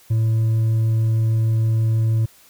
sine tone with hard clipping, 111.7 Hz, A2, 27 cents sharp, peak -16 dBFS, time 0.1-2.26 s, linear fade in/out 10 ms, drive 2 dB, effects white hiss -51 dBFS RMS until 2.49 s

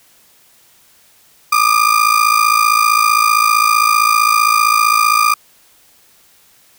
35% pulse ring-modulated tone, 1206 Hz, D6, 46 cents sharp, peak -5 dBFS, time 1.52-5.34 s, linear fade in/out 5 ms, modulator 27.7 Hz, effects white hiss -50 dBFS RMS until 6.78 s

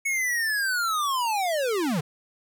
square linear sweep, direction down, 2217 to 134.3 Hz, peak -24 dBFS, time 0.05-2.01 s, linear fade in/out 10 ms, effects none

